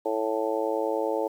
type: harmonic tone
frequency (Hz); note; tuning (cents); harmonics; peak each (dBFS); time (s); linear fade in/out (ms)
110; A2; 0; 3 / 4 / 5 / 6 / 7 / 8; -32 / -29 / -29 / -36 / -37 / -33; 0.05-1.28; 10
effects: 9-bit